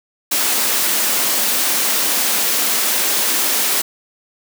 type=high-pass noise; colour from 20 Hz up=white; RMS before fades=-17 dBFS; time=0.31-3.82 s; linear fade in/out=10 ms; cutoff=190 Hz; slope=96 dB/octave; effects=none